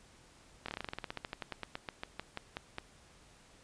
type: slowing click train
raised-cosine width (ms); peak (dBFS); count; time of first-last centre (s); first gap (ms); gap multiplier
0.3; -22; 25; 0.66-2.784; 24; 1.1
effects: pink hiss -61 dBFS RMS until 3.63 s + resampled to 22050 Hz